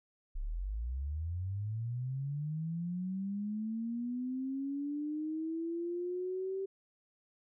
sine linear sweep, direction up, 30.72 to 389.6 Hz, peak -34 dBFS, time 0.35-6.66 s, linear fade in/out 10 ms, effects none

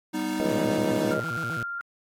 square chord, G augmented, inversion none, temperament equal, 196 / 246.9 / 311.1 Hz, G3 / B3 / D#4, 0 / 0 / 0 cents, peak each -35 / -34 / -29 dBFS, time 0.13-1.15 s, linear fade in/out 20 ms
harmonic tone, 69.3 Hz, C#2, in tune, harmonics 3 / 4 / 5 / 6 / 7 / 8 / 9, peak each -33 / -41 / -34 / -35 / -31 / -34 / -30 dBFS, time 0.4-1.2 s, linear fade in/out 0 ms
sawtooth tone with vibrato, 138.59 Hz, C#3, in tune, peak -28 dBFS, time 0.45-1.63 s, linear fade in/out 0 ms, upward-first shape square, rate 7.6 Hz, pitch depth 290 cents each way
sine tone, 1393 Hz, F6, 5 cents flat, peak -30 dBFS, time 1.11-1.81 s, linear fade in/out 0 ms
effects AAC 48 kbps

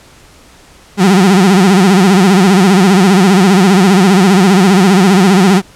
35% pulse tone with vibrato, 190 Hz, F#3, 46 cents sharp, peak -3 dBFS, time 0.97-5.62 s, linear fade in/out 50 ms, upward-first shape sine, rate 15 Hz, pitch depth 130 cents each way, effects pink hiss -41 dBFS RMS until 5.75 s + low-pass 10000 Hz 12 dB/octave

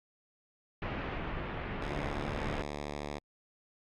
pink low-pass noise, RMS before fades -37 dBFS, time 0.82-2.62 s, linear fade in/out 2 ms, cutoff 2700 Hz, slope 24 dB/octave
5% pulse tone with pitch glide, 72.4 to 73.24 Hz, D2 to D2, -24 to -4 cents, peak -26 dBFS, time 1.81-3.19 s, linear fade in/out 10 ms, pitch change +20 cents, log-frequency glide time 2.09-2.72 s
effects low-pass 6000 Hz 12 dB/octave + Opus 48 kbps

